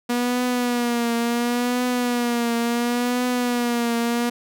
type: tone with vibrato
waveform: sawtooth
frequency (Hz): 240.9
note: B3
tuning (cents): -43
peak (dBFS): -16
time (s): 0.09-4.3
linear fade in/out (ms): 10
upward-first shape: triangle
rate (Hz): 0.71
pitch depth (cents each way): 59
effects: none